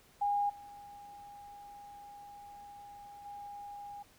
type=tone with level steps; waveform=sine; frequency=815 Hz; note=G#5; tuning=33 cents flat; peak=-28 / -48 / -43 dBFS; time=0.21-4.03 s; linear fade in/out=10 ms; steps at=0.49 / 3.25 s; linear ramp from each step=10 ms; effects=pink hiss -63 dBFS RMS until 4.18 s